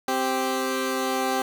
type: tone pair together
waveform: 15% pulse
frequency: 261.6 / 392 Hz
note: C4 / G4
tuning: 0 / 0 cents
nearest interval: perfect fifth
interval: 700 cents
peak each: -20 / -20 dBFS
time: 0.08-1.42 s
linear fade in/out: 2 ms
effects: none